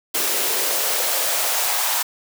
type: noise with high-pass filter sweep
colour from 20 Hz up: white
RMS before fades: -21 dBFS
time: 0.14-2.03 s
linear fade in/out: 10 ms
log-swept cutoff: 330 to 860 Hz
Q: 2.3
effects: none

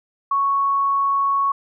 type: tone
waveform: sine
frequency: 1108.7 Hz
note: C#6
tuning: in tune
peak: -16 dBFS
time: 0.31-1.52 s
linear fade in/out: 5 ms
effects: none

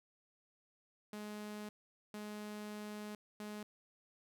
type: tone bursts at uneven times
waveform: sawtooth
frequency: 210 Hz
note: G#3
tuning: 19 cents sharp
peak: -40 dBFS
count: 3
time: 1.13-1.69 / 2.14-3.15 / 3.4-3.63 s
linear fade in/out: 2 ms
effects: 13-bit

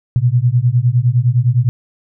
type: beating tone pair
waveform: sine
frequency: 117.7 / 127.5 Hz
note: A#2 / C3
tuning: +17 / -44 cents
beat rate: 9.8 Hz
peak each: -13 dBFS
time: 0.16-1.69 s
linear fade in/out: 0 ms
effects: none

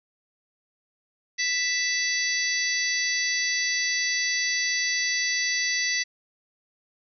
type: harmonic tone with a mistuned harmonic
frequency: 659.3 Hz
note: E5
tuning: in tune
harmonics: 3 / 4 / 5 / 6 / 7 / 8 / 9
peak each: -26 / -35 / -38 / -35 / -30 / -38 / -30 dBFS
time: 1.38-6.04 s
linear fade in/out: 20 ms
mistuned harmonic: 5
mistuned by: +60 cents
effects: none

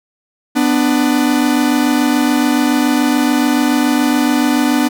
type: tone pair together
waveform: 45% pulse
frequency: 248.6 / 295.6 Hz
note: B3 / D4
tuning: +12 / +11 cents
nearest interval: minor third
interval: 299 cents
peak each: -14 dBFS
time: 0.55-4.89 s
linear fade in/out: 20 ms
effects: none

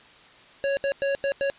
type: tone bursts at uneven times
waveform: square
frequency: 554.4 Hz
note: C#5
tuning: in tune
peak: -23 dBFS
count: 5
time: 0.64-0.77 / 0.84-0.92 / 1.02-1.15 / 1.24-1.32 / 1.41-1.5 s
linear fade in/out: 0 ms
effects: white hiss -51 dBFS RMS until 1.58 s + resampled to 8000 Hz

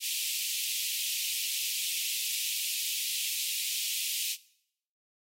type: high-pass noise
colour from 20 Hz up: pink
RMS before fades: -33 dBFS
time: 0-4.37 s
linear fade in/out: 50 ms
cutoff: 2500 Hz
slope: 48 dB/octave
effects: noise-tail reverb RT60 0.7 s tail -20 dB re dry + AAC 48 kbps

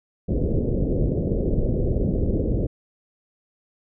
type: low-pass noise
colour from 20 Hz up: pink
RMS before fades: -22 dBFS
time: 0.28-2.67 s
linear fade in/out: 10 ms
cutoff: 540 Hz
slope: 48 dB/octave
effects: none

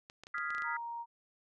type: clicks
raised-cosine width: 0.2 ms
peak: -32 dBFS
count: 8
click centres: 0.099 / 0.236 / 0.269 / 0.382 / 0.505 / 0.549 / 0.582 / 0.621 s
type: chord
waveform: sine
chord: F half-diminished seventh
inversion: third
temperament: equal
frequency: 1244.5 / 1396.9 / 1661.2 / 1975.5 Hz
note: Eb6 / F6 / Ab6 / Cb7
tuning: 0 / 0 / 0 / 0 cents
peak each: -40 / -38 / -43 / -40 dBFS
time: 0.34-0.77 s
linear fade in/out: 5 ms
type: tone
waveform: sine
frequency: 936 Hz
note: A#5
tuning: 7 cents sharp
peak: -38 dBFS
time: 0.63-1.06 s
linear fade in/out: 50 ms
effects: none

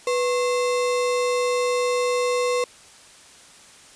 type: tone with sample-and-hold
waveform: sine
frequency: 493.9 Hz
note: B4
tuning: in tune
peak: -19 dBFS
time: 0.07-2.64 s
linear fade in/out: 2 ms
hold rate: 1575 Hz
effects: white hiss -48 dBFS RMS until 3.95 s + resampled to 22050 Hz

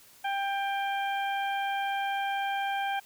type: harmonic tone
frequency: 792 Hz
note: G5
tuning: 18 cents sharp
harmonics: 1 / 2 / 3 / 4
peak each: -29 / -35 / -39 / -41 dBFS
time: 0.24-3 s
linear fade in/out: 10 ms
effects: white hiss -56 dBFS RMS until 3.05 s

